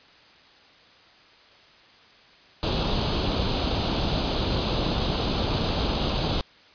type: noise with comb filter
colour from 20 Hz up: pink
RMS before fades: -25 dBFS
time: 2.63-6.41 s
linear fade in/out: 0 ms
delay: 0.26 ms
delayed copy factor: +0.7
effects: white hiss -53 dBFS RMS until 6.74 s + resampled to 11025 Hz